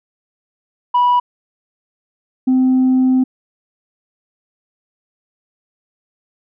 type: tone pair in turn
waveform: sine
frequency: 979 / 258.1 Hz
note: B5 / C4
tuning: -15 / -23 cents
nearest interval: octave + major seventh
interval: 2308 cents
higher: first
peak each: -8 dBFS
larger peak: neither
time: 0.94-1.2 / 2.47-3.24 s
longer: second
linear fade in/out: 10 ms
effects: tanh soft clip ceiling -8 dBFS